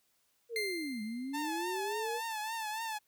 sine linear two-way sweep, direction down then up, 481.8 to 207.7 to 481.8 Hz, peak -36 dBFS, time 0.49-2.21 s, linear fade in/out 50 ms, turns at 1.02 s
30% pulse tone with exponential decay, 2094 Hz, C7, 1 cent sharp, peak -29 dBFS, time 0.56-1.71 s, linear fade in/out 1 ms, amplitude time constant 250 ms
sawtooth tone with vibrato, 880 Hz, A5, in tune, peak -32 dBFS, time 1.33-2.99 s, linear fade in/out 20 ms, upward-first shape triangle, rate 3.5 Hz, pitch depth 83 cents each way
effects white hiss -74 dBFS RMS until 3.07 s

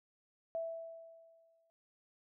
sine tone with exponential decay, 659.3 Hz, E5, in tune, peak -34 dBFS, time 0.55-1.7 s, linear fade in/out 0 ms, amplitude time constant 250 ms, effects none

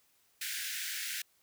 pink high-pass noise, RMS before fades -38 dBFS, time 0.41-1.22 s, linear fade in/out 5 ms, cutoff 1500 Hz, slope 96 dB/octave, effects white hiss -70 dBFS RMS until 1.42 s

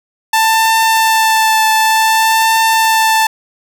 sawtooth tone with vibrato, 886 Hz, A5, 12 cents sharp, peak -5 dBFS, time 0.33-3.27 s, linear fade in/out 5 ms, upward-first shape triangle, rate 0.55 Hz, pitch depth 18 cents each way, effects none

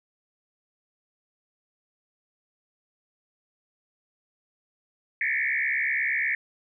sine tone with frequency modulation, 2020 Hz, B6, 39 cents sharp, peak -23 dBFS, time 5.21-6.35 s, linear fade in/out 2 ms, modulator 68.3 Hz, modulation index 4.1, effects none

